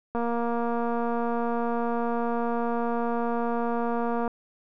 click train, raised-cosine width 1 ms, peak -16 dBFS, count 971, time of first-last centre 0.15-4.278 s, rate 235 Hz, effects none

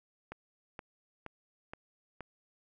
click train, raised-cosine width 0.5 ms, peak -27 dBFS, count 5, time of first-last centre 0.32-2.207 s, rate 2.12 Hz, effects none

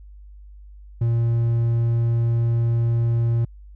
triangle tone with hard clipping, 116.54 Hz, A#2, in tune, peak -18 dBFS, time 1.01-3.45 s, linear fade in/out 5 ms, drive 6 dB, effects added 50 Hz sine -40 dBFS peak until 3.75 s

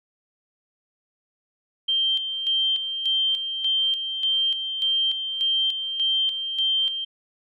sine tone with tremolo, 3149 Hz, G7, 7 cents sharp, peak -19 dBFS, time 1.88-7.05 s, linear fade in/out 10 ms, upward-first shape square, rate 1.7 Hz, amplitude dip 55%, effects none

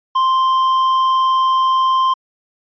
sine tone with tanh clipping, 1046.5 Hz, C6, in tune, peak -13 dBFS, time 0.15-2.14 s, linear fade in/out 10 ms, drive 7 dB, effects resampled to 11025 Hz

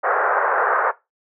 white band-pass noise, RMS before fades -19 dBFS, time 0.03-0.92 s, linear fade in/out 20 ms, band 440 to 1600 Hz, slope 48 dB/octave, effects noise-tail reverb RT60 0.2 s tail -17 dB re dry

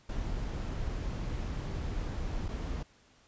brown noise with dropouts, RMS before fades -35 dBFS, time 0.09-2.83 s, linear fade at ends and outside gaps 5 ms, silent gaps 2.482-2.488 s, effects pink hiss -63 dBFS RMS until 3.27 s + resampled to 16000 Hz

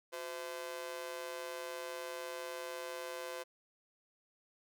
sawtooth tone with amplitude modulation, 512 Hz, C5, 38 cents flat, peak -33 dBFS, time 0.12-3.44 s, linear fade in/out 20 ms, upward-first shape sine, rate 150 Hz, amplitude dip 95%, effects none

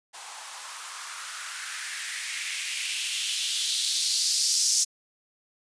violet noise with band-pass filter sweep, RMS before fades -29 dBFS, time 0.13-4.85 s, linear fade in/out 20 ms, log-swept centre 810 to 5800 Hz, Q 2.9, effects resampled to 22050 Hz

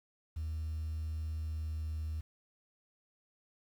sine tone with pitch glide, 78.9 to 78.26 Hz, D#2 to D#2, +25 to +11 cents, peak -33 dBFS, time 0.36-2.21 s, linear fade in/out 10 ms, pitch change -14 cents, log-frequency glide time 1.34-2.1 s, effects tanh soft clip ceiling -33 dBFS + 10-bit

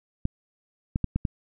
clicks, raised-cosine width 5 ms, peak -12 dBFS, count 5, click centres 0.254 / 0.959 / 1.043 / 1.16 / 1.252 s, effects none

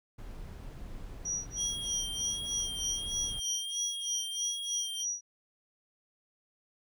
brown noise, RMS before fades -44 dBFS, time 0.18-3.4 s, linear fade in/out 10 ms
sine tone with tremolo, 5800 Hz, F#8, 35 cents flat, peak -30 dBFS, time 1.25-5.21 s, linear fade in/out 5 ms, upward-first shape sine, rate 3.2 Hz, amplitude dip 100%
square tone with vibrato, 3224 Hz, G7, 48 cents sharp, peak -36 dBFS, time 1.56-5.06 s, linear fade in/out 50 ms, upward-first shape sine, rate 1.4 Hz, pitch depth 32 cents each way
effects none

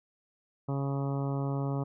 harmonic tone, 138.59 Hz, C#3, in tune, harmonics 1 / 2 / 3 / 4 / 5 / 6 / 7 / 8 / 9, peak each -30 / -36 / -40 / -42 / -44 / -46 / -47 / -48 / -49 dBFS, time 0.68-1.84 s, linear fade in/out 10 ms, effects none

